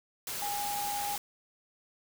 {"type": "tone in noise", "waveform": "sine", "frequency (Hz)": 818, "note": "G#5", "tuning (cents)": -26, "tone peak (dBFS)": -33, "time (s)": [0.42, 1.16], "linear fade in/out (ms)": 2, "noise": "white", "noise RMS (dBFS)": -37, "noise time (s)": [0.27, 1.18], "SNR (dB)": 1, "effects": []}